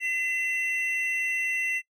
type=tone pair together; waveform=triangle; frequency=2029 / 2708 Hz; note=B6 / E7; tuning=+46 / +46 cents; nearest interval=perfect fourth; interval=500 cents; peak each=-26 / -28 dBFS; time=0-1.82 s; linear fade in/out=50 ms; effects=noise-tail reverb RT60 0.1 s tail -18 dB re dry